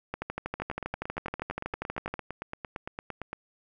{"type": "two click trains", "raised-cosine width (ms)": 0.5, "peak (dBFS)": [-17, -20], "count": [26, 25], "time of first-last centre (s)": [[0.14, 2.14], [0.6, 3.33]], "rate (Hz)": [12.5, 8.79], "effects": []}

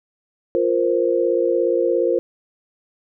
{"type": "chord", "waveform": "sine", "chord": "F suspended fourth", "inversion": "none", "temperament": "equal", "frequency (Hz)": [349.2, 466.2, 523.3], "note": ["F4", "Bb4", "C5"], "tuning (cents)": [0, 0, 0], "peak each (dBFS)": -20, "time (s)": [0.55, 2.19], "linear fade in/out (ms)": 0, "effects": []}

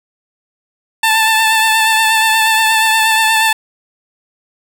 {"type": "tone with vibrato", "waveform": "15% pulse", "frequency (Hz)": 884, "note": "A5", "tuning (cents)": 8, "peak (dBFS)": -3, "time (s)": [1.03, 3.53], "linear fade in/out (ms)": 5, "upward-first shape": "triangle", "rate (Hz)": 8.4, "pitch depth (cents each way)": 28, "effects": []}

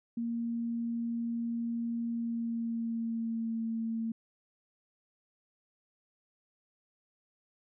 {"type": "tone with pitch glide", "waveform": "sine", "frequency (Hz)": [233.1, 226.3], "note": ["A#3", "A3"], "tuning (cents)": [0, 49], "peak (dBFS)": -31, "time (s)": [0.17, 4.12], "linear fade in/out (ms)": 5, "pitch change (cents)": -51, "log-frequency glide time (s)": [2.09, 3.63], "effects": []}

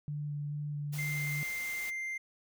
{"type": "tone with vibrato", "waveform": "sine", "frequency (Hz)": 146.83, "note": "D3", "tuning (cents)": 0, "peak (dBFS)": -34, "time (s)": [0.08, 1.43], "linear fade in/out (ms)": 0, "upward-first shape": "square", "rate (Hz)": 2.3, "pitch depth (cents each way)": 9}
{"type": "noise", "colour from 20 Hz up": "white", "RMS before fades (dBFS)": -45, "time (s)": [0.92, 1.91], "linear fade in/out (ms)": 20}
{"type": "tone", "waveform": "triangle", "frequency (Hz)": 2093, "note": "C7", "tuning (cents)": 0, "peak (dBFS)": -33, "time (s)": [0.98, 2.18], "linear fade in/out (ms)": 10}
{"effects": []}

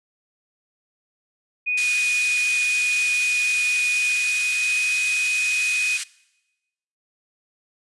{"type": "tone with pitch glide", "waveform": "sine", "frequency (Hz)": [2476, 2499], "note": ["D#7", "D#7"], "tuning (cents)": [-9, 7], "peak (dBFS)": -20, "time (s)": [1.66, 5.98], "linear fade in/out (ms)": 20, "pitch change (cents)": 16, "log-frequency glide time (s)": [4.01, 4.8]}
{"type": "band-pass noise", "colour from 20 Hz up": "white", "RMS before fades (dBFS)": -30, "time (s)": [1.77, 6.04], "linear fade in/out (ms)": 10, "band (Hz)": [1700, 10000], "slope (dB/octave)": 24}
{"effects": ["noise-tail reverb RT60 1.0 s tail -21 dB re dry", "resampled to 24000 Hz"]}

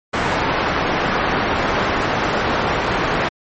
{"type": "low-pass noise", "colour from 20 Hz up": "white", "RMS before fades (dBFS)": -19, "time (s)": [0.13, 3.29], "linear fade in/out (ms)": 10, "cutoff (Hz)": 1400, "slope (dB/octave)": 12, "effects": ["MP3 32 kbps"]}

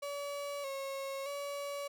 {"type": "tone with pitch steps", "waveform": "35% pulse", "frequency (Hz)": [570, 545, 568], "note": ["C#5", "C#5", "C#5"], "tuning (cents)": [48, -29, 42], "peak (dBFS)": -36, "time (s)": [0.02, 1.88], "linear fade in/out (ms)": 10, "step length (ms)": 620, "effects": []}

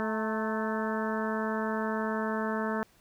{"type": "harmonic tone with a mistuned harmonic", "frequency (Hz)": 218.4, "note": "A3", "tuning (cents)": -13, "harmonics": [1, 2, 3, 4, 5, 6, 7, 8], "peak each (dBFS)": [-32, -35, -37, -38, -39, -40, -40, -41], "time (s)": [0, 2.83], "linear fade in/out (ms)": 0, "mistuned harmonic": 4, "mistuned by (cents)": 52, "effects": ["pink hiss -63 dBFS RMS until 3 s"]}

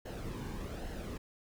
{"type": "noise with flanger", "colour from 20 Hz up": "brown", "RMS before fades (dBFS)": -41, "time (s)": [0.05, 1.18], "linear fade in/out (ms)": 10, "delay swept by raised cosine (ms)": [0.84, 1.56], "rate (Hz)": 1.2, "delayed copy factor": -0.55, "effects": []}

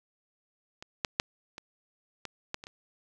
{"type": "clicks", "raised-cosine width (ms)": 0.2, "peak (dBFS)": [-25, -10, -7, -24, -20, -15, -26, -27], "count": 8, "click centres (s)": [0.825, 1.048, 1.199, 1.581, 2.253, 2.544, 2.639, 2.669], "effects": []}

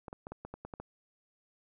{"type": "clicks", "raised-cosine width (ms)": 1, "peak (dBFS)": -28, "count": 9, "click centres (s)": [0.082, 0.129, 0.269, 0.32, 0.45, 0.54, 0.65, 0.738, 0.8], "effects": []}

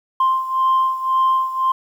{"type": "beating tone pair", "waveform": "sine", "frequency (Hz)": [1048, 1049.9], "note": ["C6", "C6"], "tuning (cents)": [2, 6], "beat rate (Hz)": 1.9, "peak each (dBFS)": [-15, -19], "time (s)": [0.2, 1.72], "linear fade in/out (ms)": 5, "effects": ["tanh soft clip ceiling -10 dBFS", "8-bit"]}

